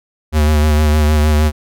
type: tone with vibrato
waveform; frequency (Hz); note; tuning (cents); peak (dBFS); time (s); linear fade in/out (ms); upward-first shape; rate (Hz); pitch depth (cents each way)
square; 75.9; D#2; -42; -10; 0.32-1.52; 50; sine; 6.5; 34
effects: none